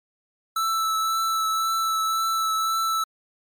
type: tone with vibrato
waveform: square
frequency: 1318.5 Hz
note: E6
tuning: in tune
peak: -22 dBFS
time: 0.56-3.04 s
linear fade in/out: 5 ms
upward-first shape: triangle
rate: 1.9 Hz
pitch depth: 15 cents each way
effects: MP3 96 kbps